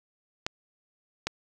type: clicks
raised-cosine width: 0.2 ms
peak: -11 dBFS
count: 2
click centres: 0.465 / 1.27 s
effects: 8-bit